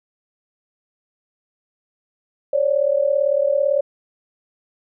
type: tone pair together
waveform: sine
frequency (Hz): 546 / 583.9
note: C#5 / D5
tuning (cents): -26 / -10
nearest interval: minor second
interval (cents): 116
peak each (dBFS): -18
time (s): 2.53-3.81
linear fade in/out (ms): 5
effects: none